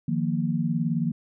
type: chord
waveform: sine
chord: Eb suspended second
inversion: none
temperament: equal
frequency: 155.56 / 174.61 / 233.1 Hz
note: Eb3 / F3 / Bb3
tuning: 0 / 0 / 0 cents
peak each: -27 dBFS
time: 0.08-1.12 s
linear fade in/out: 5 ms
effects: none